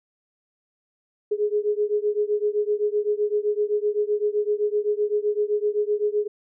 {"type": "beating tone pair", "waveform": "sine", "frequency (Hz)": [414.6, 422.4], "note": ["G#4", "G#4"], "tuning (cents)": [-3, 29], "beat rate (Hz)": 7.8, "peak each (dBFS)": [-23, -24], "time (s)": [1.31, 6.28], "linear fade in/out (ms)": 10, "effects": []}